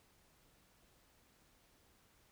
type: silence
effects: pink hiss -70 dBFS RMS until 2.31 s